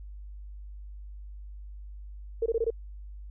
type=tone bursts; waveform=sine; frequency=456.3 Hz; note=A#4; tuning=37 cents flat; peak=-23 dBFS; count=5; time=2.42-2.704 s; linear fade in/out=5 ms; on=40 ms; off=21 ms; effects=added 50 Hz sine -40 dBFS peak until 3.3 s